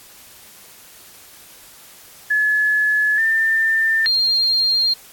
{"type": "tone with pitch steps", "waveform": "sine", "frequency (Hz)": [1709, 1792, 4203], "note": ["G#6", "A6", "C8"], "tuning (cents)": [49, 31, 7], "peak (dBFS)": -14, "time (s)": [2.3, 4.94], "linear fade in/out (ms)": 10, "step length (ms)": 880, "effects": ["white hiss -44 dBFS RMS until 5.12 s", "AAC 64 kbps"]}